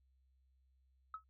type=tone with exponential decay; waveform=sine; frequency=1287 Hz; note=E6; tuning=42 cents flat; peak=-38 dBFS; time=1.14-1.24 s; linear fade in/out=2 ms; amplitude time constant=20 ms; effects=tanh soft clip ceiling -34 dBFS + added 65 Hz sine -70 dBFS peak until 1.29 s